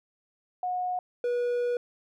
sine / triangle tone pair in turn, 727 / 485.2 Hz, F#5 / B4, -31 / -31 cents, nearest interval perfect fifth, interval 700 cents, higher first, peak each -27 / -23 dBFS, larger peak second, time 0.63-0.99 / 1.24-1.77 s, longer second, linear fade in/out 2 ms, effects none

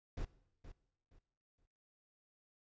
brown noise with echo, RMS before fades -40 dBFS, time 0.17-0.25 s, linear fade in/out 5 ms, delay 470 ms, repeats 3, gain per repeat -12 dB, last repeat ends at 1.66 s, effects noise-tail reverb RT60 0.8 s tail -19 dB re dry + resampled to 16000 Hz

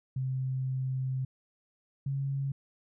sine tone pair in turn, 130.81 / 137.49 Hz, C3 / C#3, 0 / -14 cents, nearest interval minor second, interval 86 cents, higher second, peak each -29 / -29 dBFS, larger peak neither, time 0.16-1.25 / 2.06-2.52 s, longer first, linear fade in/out 5 ms, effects none

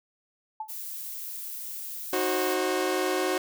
sine tone with exponential decay, 870 Hz, A5, 20 cents flat, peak -28 dBFS, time 0.6-0.74 s, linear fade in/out 5 ms, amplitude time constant 29 ms
violet noise, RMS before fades -37 dBFS, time 0.68-2.55 s, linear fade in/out 20 ms
sawtooth chord, C diminished, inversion first, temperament equal with one note detuned, 311.1 / 370 / 533.3 Hz, Eb4 / Gb4 / C5, 0 / 0 / +33 cents, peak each -28 / -23 / -27 dBFS, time 2.13-3.38 s, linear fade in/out 2 ms
effects none

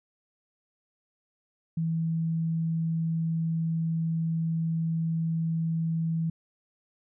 sine tone, 163.4 Hz, E3, 15 cents flat, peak -25 dBFS, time 1.77-6.3 s, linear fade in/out 5 ms, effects none

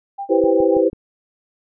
sine tone with tremolo, 795 Hz, G5, 24 cents sharp, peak -23 dBFS, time 0.18-0.83 s, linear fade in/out 10 ms, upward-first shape sine, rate 7.4 Hz, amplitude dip 90%
sine chord, C major seventh, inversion first, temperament equal, 329.6 / 392 / 493.9 / 523.3 Hz, E4 / G4 / B4 / C5, 0 / 0 / 0 / 0 cents, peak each -18 dBFS, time 0.29-0.9 s, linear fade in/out 20 ms
click train, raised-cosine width 3 ms, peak -20 dBFS, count 4, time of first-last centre 0.44-0.931 s, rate 6.11 Hz
effects none

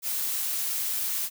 blue noise, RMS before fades -29 dBFS, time 0.02-1.3 s, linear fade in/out 50 ms, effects none

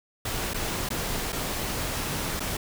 pink noise with dropouts, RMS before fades -30 dBFS, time 0.25-2.57 s, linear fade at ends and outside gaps 5 ms, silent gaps 0.536-0.543 / 0.89-0.903 / 1.323-1.327 / 2.396-2.403 s, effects none

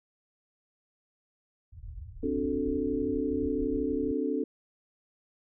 pink low-pass noise, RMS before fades -42 dBFS, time 1.72-4.12 s, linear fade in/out 5 ms, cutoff 110 Hz, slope 48 dB/octave
sine chord, D dominant seventh, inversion third, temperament equal, 261.6 / 293.7 / 370 / 440 Hz, C4 / D4 / F#4 / A4, 0 / 0 / 0 / 0 cents, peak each -32 / -31 / -37 / -32 dBFS, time 2.23-4.44 s, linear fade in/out 5 ms
effects none

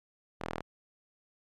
sawtooth tone with band-pass filter, 41.2 Hz, E1, in tune, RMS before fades -39 dBFS, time 0.4-0.62 s, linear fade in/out 20 ms, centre 940 Hz, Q 0.56, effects none

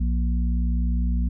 harmonic tone, 59.7 Hz, A#1, 42 cents sharp, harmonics 1 / 3 / 4, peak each -20 / -30 / -32 dBFS, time 0-1.29 s, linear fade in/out 10 ms, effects none

